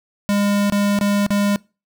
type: tone with dropouts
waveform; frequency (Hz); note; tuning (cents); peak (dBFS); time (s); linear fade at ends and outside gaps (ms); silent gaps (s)
square; 203; G#3; -39; -16; 0.29-1.56; 0; 0.699-0.723 / 0.989-1.011 / 1.265-1.305
effects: noise-tail reverb RT60 0.3 s tail -24 dB re dry

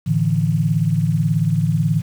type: chord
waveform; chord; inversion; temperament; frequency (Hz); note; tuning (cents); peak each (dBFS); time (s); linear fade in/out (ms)
sine; A suspended fourth; none; just; 110 / 146.67 / 165; A2 / D3 / E3; 0 / -2 / +2; -21 / -19 / -18; 0.06-2.02; 20
effects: 7-bit

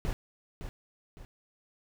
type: noise with echo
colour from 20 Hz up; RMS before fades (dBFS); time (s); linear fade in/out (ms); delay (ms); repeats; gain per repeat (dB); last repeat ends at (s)
brown; -31; 0.05-0.13; 0; 560; 2; -8; 1.25
effects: none

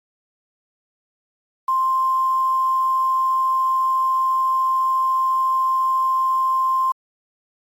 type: tone with quantisation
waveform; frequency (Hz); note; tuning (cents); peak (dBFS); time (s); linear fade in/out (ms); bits
sine; 1049; C6; +4; -16; 1.68-6.92; 5; 7
effects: AAC 64 kbps

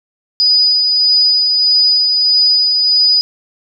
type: tone with tremolo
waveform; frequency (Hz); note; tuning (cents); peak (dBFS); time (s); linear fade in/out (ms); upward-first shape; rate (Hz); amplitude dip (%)
sine; 4956; D#8; -8; -7; 0.4-3.21; 0; sine; 1.6; 30
effects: none

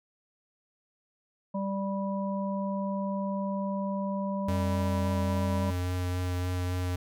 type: harmonic tone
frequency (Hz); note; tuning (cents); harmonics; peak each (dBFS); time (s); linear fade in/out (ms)
196; G3; 0; 1 / 3 / 5; -30 / -35 / -37; 1.54-5.71; 10
type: tone with vibrato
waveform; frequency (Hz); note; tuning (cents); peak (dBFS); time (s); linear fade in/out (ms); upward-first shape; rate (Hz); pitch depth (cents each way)
square; 90.2; F#2; -44; -29; 4.48-6.96; 5; sine; 3.6; 11
effects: none

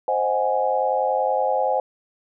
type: chord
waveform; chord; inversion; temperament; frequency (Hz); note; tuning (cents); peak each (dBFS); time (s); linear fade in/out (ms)
sine; Ab dominant seventh; first; equal; 523.3 / 622.3 / 740 / 830.6; C5 / Eb5 / Gb5 / Ab5; 0 / 0 / 0 / 0; -23 / -26 / -25 / -23; 0.08-1.8; 2
effects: none

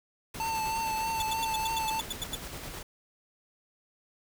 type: noise with tremolo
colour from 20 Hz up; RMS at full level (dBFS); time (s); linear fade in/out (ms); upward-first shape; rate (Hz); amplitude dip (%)
pink; -40; 0.34-2.83; 5; square; 9.6; 25
type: tone with vibrato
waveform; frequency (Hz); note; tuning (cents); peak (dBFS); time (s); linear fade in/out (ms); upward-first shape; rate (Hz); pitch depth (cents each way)
square; 890; A5; +20; -30; 0.4-2; 0; triangle; 3.2; 30
type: tone bursts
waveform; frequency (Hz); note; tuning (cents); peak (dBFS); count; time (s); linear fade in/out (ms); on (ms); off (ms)
sawtooth; 3469; A7; -25; -28; 11; 1.2-2.351; 2; 21; 92
effects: none

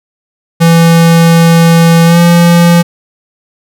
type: tone with pitch glide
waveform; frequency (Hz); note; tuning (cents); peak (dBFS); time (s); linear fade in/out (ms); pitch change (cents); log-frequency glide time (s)
square; 166.8 to 171.49; E3 to F3; +21 to -31; -3; 0.6-2.83; 20; +48; 2.05-2.19
effects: none

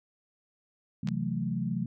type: chord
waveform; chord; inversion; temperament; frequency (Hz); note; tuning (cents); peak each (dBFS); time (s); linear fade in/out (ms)
sine; F# half-diminished seventh; second; equal; 130.81 / 164.81 / 185 / 220; C3 / E3 / F#3 / A3; 0 / 0 / 0 / 0; -35 / -34 / -33 / -34; 1.03-1.86; 5
type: clicks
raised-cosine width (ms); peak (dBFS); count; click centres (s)
0.2; -24; 2; 1.074 / 1.087
effects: none

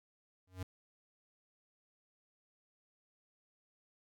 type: tone with exponential growth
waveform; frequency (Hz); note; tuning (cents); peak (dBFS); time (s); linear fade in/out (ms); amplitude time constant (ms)
square; 92.5; F#2; 0; -37; 0.47-0.63; 5; 34
effects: none

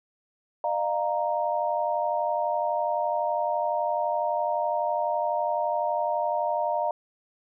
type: chord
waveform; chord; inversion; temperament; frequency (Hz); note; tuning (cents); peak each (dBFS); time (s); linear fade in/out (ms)
sine; Eb suspended second; none; equal with one note detuned; 606.6 / 698.5 / 932.3; Eb5 / F5 / Bb5; -44 / 0 / 0; -28; 0.64-6.91; 2
effects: none

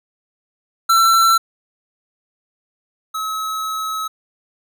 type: tone pair in turn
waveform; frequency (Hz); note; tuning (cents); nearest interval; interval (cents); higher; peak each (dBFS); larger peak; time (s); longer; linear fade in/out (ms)
square; 1344 / 1286.7; E6 / E6; +33 / -42; minor second; 75; first; -11 / -22; first; 0.89-1.38 / 3.14-4.08; second; 10
effects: none

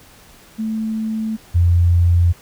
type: tone pair in turn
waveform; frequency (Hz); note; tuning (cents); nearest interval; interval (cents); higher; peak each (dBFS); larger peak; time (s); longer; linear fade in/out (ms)
sine; 220 / 86.63; A3 / F2; 0 / -13; octave + major third; 1613; first; -19 / -10; second; 0.58-1.37 / 1.54-2.33; neither; 20
effects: pink hiss -46 dBFS RMS until 2.41 s

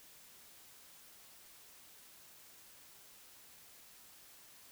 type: silence
effects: white hiss -59 dBFS RMS until 4.71 s

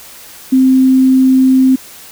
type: tone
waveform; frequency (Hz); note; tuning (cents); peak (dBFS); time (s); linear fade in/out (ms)
sine; 261.2; C4; -3; -5; 0.52-1.76; 10
effects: white hiss -35 dBFS RMS until 2.11 s

